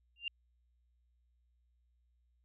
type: tone with exponential growth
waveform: sine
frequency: 2788 Hz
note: F7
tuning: 4 cents flat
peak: -31 dBFS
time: 0.16-0.28 s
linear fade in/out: 2 ms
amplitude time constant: 25 ms
effects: added 60 Hz sine -70 dBFS peak until 2.44 s